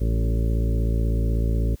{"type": "harmonic tone with a mistuned harmonic", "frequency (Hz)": 56.2, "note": "A1", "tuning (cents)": 37, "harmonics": [1, 2, 3, 4, 5, 6, 7, 8, 10], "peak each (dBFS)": [-20, -26, -33, -34, -36, -39, -37, -38, -41], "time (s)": [0, 1.76], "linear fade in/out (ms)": 20, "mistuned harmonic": 4, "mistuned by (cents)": -16, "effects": ["white hiss -56 dBFS RMS until 1.8 s"]}